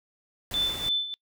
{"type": "noise", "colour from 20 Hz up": "pink", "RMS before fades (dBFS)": -38, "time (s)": [0.51, 0.89], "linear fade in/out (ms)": 2}
{"type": "tone with tremolo", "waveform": "sine", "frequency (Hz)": 3520, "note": "A7", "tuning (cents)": 0, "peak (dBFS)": -22, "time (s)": [0.54, 1.14], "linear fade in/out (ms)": 0, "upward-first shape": "sine", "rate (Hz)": 3.2, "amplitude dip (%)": 75}
{"effects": ["noise-tail reverb RT60 0.1 s tail -26 dB re dry"]}